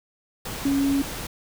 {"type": "tone in noise", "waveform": "sine", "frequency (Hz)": 277.2, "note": "C#4", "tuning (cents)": 0, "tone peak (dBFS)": -19, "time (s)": [0.65, 1.02], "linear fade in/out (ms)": 5, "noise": "pink", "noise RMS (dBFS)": -33, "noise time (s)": [0.45, 1.27], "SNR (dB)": 11, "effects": []}